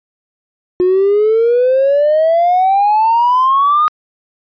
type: exponential sweep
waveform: triangle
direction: up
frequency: 357.5 to 1244.5 Hz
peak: -5 dBFS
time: 0.8-3.88 s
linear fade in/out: 0 ms
effects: tanh soft clip ceiling -5 dBFS + resampled to 11025 Hz